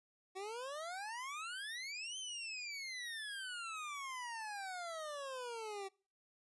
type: exponential two-way sweep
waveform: 25% pulse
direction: up then down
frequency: 370 to 3136 to 381 Hz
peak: -39 dBFS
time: 0.35-5.89 s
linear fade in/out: 20 ms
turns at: 2.18 s
effects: noise-tail reverb RT60 0.4 s tail -25 dB re dry + resampled to 24000 Hz